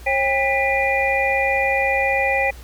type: tone cluster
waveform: sine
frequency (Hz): 541 / 800 / 1981 / 2416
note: C#5 / G5 / B6 / D7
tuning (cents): -42 / +35 / +5 / +48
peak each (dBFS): -22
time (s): 0.06-2.51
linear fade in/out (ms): 10
effects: added 60 Hz sine -37 dBFS peak until 2.63 s + pink hiss -45 dBFS RMS until 2.63 s